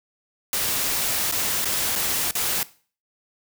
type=noise with dropouts; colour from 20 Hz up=white; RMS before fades=-24 dBFS; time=0.53-2.63 s; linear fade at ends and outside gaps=1 ms; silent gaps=1.313-1.323 / 1.646-1.655 / 1.955-1.959 / 2.31-2.352 s; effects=noise-tail reverb RT60 0.4 s tail -18 dB re dry